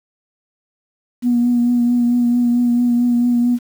sine tone with vibrato, 241.4 Hz, B3, 39 cents flat, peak -11 dBFS, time 1.22-3.59 s, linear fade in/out 50 ms, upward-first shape triangle, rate 4.5 Hz, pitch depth 26 cents each way, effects tanh soft clip ceiling -7 dBFS + 7-bit

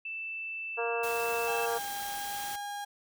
sine tone, 2650 Hz, E7, 9 cents sharp, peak -35 dBFS, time 0.05-1.66 s, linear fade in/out 5 ms
harmonic tone, 233.1 Hz, A#3, in tune, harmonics 2 / 3 / 4 / 5 / 6 / 7, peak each -32 / -36 / -38 / -40 / -42 / -43 dBFS, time 0.77-1.79 s, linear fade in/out 20 ms
white noise, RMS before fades -41 dBFS, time 1.03-2.56 s, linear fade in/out 5 ms
35% pulse tone with pitch glide, 805 to 815.3 Hz, G5 to G#5, +46 to -32 cents, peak -34 dBFS, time 1.47-2.85 s, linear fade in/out 10 ms, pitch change +22 cents, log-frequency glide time 1.65-2.64 s
effects none

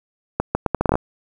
accelerating click train, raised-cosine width 1 ms, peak -3 dBFS, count 10, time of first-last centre 0.4-0.955 s, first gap 150 ms, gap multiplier 0.75, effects 7-bit

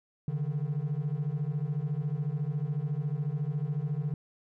triangle beating tone pair, 140.6 / 154.6 Hz, C#3 / D#3, +25 / -11 cents, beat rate 14 Hz, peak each -29 dBFS, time 0.28-4.14 s, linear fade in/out 2 ms, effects tanh soft clip ceiling -22 dBFS

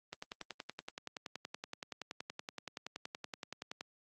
click train, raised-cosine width 0.2 ms, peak -24 dBFS, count 40, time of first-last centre 0.13-3.809 s, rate 10.6 Hz, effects high-pass 150 Hz 12 dB/octave + Opus 32 kbps

